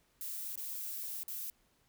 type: noise with dropouts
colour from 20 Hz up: violet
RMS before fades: -41 dBFS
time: 0.21-1.5 s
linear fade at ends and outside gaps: 0 ms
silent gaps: 0.556-0.576 / 1.232-1.281 s
effects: pink hiss -72 dBFS RMS until 1.88 s